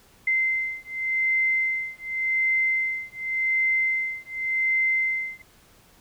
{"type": "beating tone pair", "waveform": "sine", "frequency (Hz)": [2075, 2075.88], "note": ["C7", "C7"], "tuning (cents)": [-15, -14], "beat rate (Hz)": 0.88, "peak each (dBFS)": -25, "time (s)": [0.27, 5.42], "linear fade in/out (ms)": 5, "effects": ["pink hiss -56 dBFS RMS until 6 s"]}